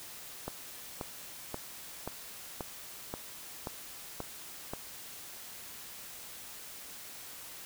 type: click train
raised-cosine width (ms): 1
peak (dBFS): -22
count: 9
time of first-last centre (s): 0.48-4.735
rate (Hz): 1.88
effects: white hiss -47 dBFS RMS until 7.65 s